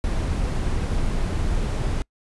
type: noise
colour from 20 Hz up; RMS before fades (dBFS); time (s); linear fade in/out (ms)
brown; -23; 0.04-2.02; 0
effects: noise-tail reverb RT60 0.1 s tail -26 dB re dry + resampled to 24000 Hz